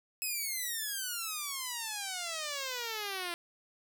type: exponential sweep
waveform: 5% pulse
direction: down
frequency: 2587 to 339.3 Hz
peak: -24 dBFS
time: 0.22-3.34 s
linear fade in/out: 0 ms
effects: none